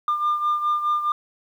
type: beating tone pair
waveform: sine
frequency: 1200 / 1204.8 Hz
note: D6 / D6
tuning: +37 / +44 cents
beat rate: 4.8 Hz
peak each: -19 / -25 dBFS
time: 0.08-1.12 s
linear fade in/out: 2 ms
effects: tanh soft clip ceiling -16 dBFS + 9-bit